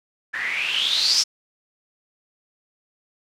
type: noise with low-pass filter sweep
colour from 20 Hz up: blue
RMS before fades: -22 dBFS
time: 0.33-1.24 s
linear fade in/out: 20 ms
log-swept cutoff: 1700 to 5600 Hz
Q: 8.8
effects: none